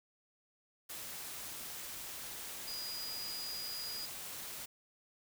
sine tone in noise, 4899 Hz, D#8, 28 cents flat, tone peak -41 dBFS, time 2.67-4.06 s, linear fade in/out 10 ms, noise white, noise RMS -45 dBFS, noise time 0.89-4.66 s, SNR +1 dB, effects none

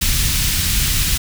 pink band-stop noise, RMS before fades -17 dBFS, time 0.01-1.18 s, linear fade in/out 10 ms, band 130 to 2600 Hz, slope 12 dB/octave, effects none

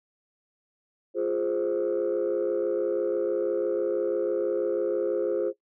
sine chord, F minor, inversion none, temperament equal, 349.2 / 415.3 / 523.3 Hz, F4 / Ab4 / C5, 0 / 0 / 0 cents, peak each -27 dBFS, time 1.14-5.53 s, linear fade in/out 50 ms, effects noise-tail reverb RT60 0.1 s tail -17 dB re dry + tanh soft clip ceiling -19 dBFS

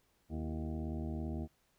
harmonic tone with a mistuned harmonic, 77.78 Hz, D#2, in tune, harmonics 1 / 2 / 3 / 4 / 5 / 6 / 8 / 9 / 10, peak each -39 / -44 / -42 / -45 / -52 / -57 / -53 / -55 / -59 dBFS, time 0.29-1.48 s, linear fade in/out 50 ms, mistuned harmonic 4, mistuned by +77 cents, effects pink hiss -74 dBFS RMS until 1.78 s

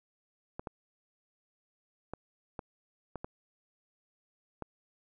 clicks, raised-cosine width 1 ms, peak -24 dBFS, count 7, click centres 0.595 / 0.672 / 2.136 / 2.592 / 3.157 / 3.245 / 4.623 s, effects none

